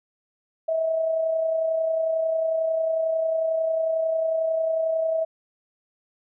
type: tone with amplitude modulation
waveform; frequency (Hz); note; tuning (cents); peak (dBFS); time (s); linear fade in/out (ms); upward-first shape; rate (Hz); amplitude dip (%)
sine; 647; E5; -32; -19; 0.68-5.25; 10; sine; 31.1; 40
effects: none